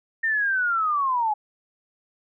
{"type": "linear sweep", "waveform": "sine", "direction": "down", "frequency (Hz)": [1831, 824], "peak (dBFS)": -20, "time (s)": [0.23, 1.34], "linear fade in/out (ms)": 10, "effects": []}